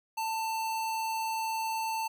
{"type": "tone", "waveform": "square", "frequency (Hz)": 891, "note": "A5", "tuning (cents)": 22, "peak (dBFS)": -31, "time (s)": [0.17, 2.08], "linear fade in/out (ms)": 10, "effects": []}